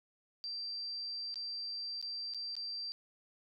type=tone with dropouts; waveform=sine; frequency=4699 Hz; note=D8; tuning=in tune; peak=-38 dBFS; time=0.44-2.92 s; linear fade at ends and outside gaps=0 ms; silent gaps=1.342-1.357 / 2.014-2.026 / 2.337-2.346 / 2.553-2.566 s; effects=none

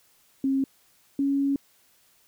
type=tone pair in turn; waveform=sine; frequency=270 / 277.9 Hz; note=C#4 / C#4; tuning=-45 / +4 cents; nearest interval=unison; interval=49 cents; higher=second; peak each=-21 dBFS; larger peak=neither; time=0.44-0.64 / 1.19-1.56 s; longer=second; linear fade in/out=2 ms; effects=white hiss -62 dBFS RMS until 2.27 s

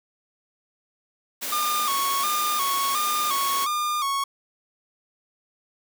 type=high-pass noise; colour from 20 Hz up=white; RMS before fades=-30 dBFS; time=1.41-3.66 s; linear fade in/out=20 ms; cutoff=200 Hz; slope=48 dB/octave
type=tone with vibrato; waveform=45% pulse; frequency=1155 Hz; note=D6; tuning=29 cents flat; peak=-23 dBFS; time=1.52-4.24 s; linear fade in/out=5 ms; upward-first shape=square; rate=1.4 Hz; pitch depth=77 cents each way
effects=none

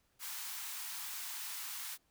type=high-pass noise; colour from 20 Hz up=white; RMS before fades=-43 dBFS; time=0.19-1.98 s; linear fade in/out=50 ms; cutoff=820 Hz; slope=48 dB/octave; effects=pink hiss -75 dBFS RMS until 2.1 s

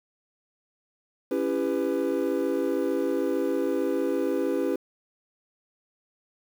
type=chord; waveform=triangle; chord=C# half-diminished seventh; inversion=none; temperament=just; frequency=277.2 / 332.6 / 399.1 / 498.9 Hz; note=C#4 / E4 / G4 / B4; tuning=0 / +16 / +31 / +17 cents; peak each=-27 dBFS; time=1.31-4.76 s; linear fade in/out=5 ms; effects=tanh soft clip ceiling -12 dBFS + 8-bit

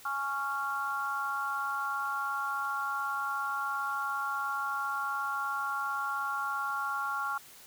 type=chord; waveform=sine; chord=Db major; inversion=second; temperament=just; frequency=831.5 / 1108.7 / 1385.9 Hz; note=Ab5 / Db6 / F6; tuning=+2 / 0 / -14 cents; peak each=-38 / -35 / -33 dBFS; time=0.05-7.38 s; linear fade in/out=5 ms; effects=white hiss -53 dBFS RMS until 7.66 s

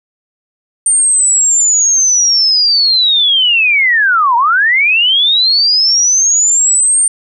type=linear two-way sweep; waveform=sine; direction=down then up; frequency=8870 to 910 to 8870 Hz; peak=-7 dBFS; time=0.86-7.08 s; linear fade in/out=2 ms; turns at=4.36 s; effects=none

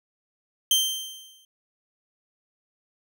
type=tone with exponential decay; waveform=sawtooth; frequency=3136 Hz; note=G7; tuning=in tune; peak=-13 dBFS; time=0.71-1.45 s; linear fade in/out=2 ms; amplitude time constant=160 ms; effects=none

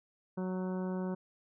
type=harmonic tone with a mistuned harmonic; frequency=185 Hz; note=F#3; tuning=in tune; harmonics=1 / 2 / 3 / 4 / 5 / 6 / 7 / 8; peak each=-34 / -40 / -44 / -52 / -48 / -54 / -57 / -55 dBFS; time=0.37-1.15 s; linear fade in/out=10 ms; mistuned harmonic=8; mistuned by=+18 cents; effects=none

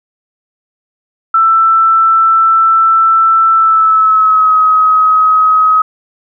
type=tone with pitch glide; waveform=sine; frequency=1330 to 1269.2 Hz; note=E6 to D#6; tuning=+15 to +34 cents; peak=-5 dBFS; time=1.34-5.82 s; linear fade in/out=5 ms; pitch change=-81 cents; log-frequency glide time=3.53-4.55 s; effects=none

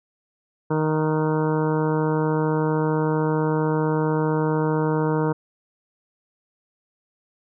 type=harmonic tone with a mistuned harmonic; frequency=155.56 Hz; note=D#3; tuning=in tune; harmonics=1 / 2 / 3 / 4 / 5 / 6 / 7 / 8 / 9 / 10; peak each=-23 / -25 / -24 / -34 / -38 / -29 / -37 / -38 / -38 / -41 dBFS; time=0.7-5.33 s; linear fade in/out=10 ms; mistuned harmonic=10; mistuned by=-48 cents; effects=none

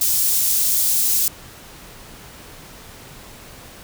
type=high-pass noise; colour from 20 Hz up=white; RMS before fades=-18 dBFS; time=0.01-1.28 s; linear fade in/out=2 ms; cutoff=6000 Hz; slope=12 dB/octave; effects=pink hiss -41 dBFS RMS until 3.83 s

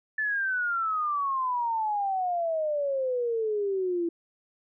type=exponential sweep; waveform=sine; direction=down; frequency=1756 to 333.9 Hz; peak=-25 dBFS; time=0.18-4.09 s; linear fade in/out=5 ms; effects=none

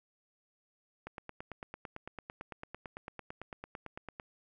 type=click train; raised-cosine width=0.5 ms; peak=-27 dBFS; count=29; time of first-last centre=1.07-4.198 s; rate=8.95 Hz; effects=none

